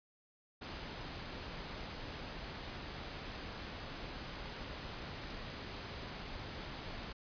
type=noise; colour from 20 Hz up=pink; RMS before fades=-45 dBFS; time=0.61-7.13 s; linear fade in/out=10 ms; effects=resampled to 11025 Hz

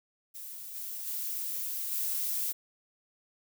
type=noise with level steps; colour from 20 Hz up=violet; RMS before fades=-43 / -39 / -35 / -32 dBFS; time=0.34-2.53 s; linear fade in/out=20 ms; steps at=0.74 / 1.06 / 1.91 s; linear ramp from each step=20 ms; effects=none

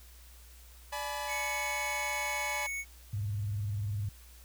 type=chord; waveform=sawtooth; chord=G# diminished; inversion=second; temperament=equal with one note detuned; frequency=587.3 / 851 / 987.8 Hz; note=D5 / G#5 / B5; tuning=0 / +42 / 0 cents; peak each=-37 / -34 / -36 dBFS; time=0.92-2.67 s; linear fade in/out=10 ms
type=tone; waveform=square; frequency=2217 Hz; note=C#7; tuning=in tune; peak=-35 dBFS; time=1.27-2.85 s; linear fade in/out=50 ms
type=tone with vibrato; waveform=sine; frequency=102.8 Hz; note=G#2; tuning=17 cents flat; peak=-31 dBFS; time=3.13-4.09 s; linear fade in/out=5 ms; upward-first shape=sine; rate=20 Hz; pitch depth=150 cents each way
effects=added 60 Hz sine -52 dBFS peak until 4.44 s + white hiss -58 dBFS RMS until 4.44 s

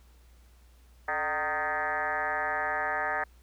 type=tone with frequency modulation; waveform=sine; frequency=1244.5 Hz; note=D#6; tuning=in tune; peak=-27 dBFS; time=1.08-3.24 s; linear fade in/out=5 ms; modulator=161 Hz; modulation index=4.1; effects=added 60 Hz sine -54 dBFS peak until 3.42 s + pink hiss -65 dBFS RMS until 3.42 s

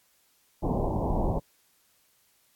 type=low-pass noise; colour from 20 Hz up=pink; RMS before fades=-27 dBFS; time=0.62-1.4 s; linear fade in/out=20 ms; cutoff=1000 Hz; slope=96 dB/octave; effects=white hiss -66 dBFS RMS until 2.55 s + AAC 64 kbps

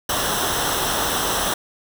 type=noise with comb filter; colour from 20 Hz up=pink; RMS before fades=-22 dBFS; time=0.09-1.54 s; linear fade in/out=5 ms; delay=0.43 ms; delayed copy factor=-0.7; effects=none

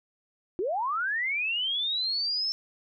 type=linear sweep; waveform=sine; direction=up; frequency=329.6 to 5340 Hz; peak=-26 dBFS; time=0.59-2.52 s; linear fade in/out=0 ms; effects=none

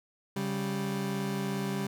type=tone pair together; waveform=30% pulse; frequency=138.99 / 196 Hz; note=C#3 / G3; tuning=+5 / 0 cents; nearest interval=tritone; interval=595 cents; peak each=-33 / -29 dBFS; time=0.36-1.87 s; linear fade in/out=5 ms; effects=none

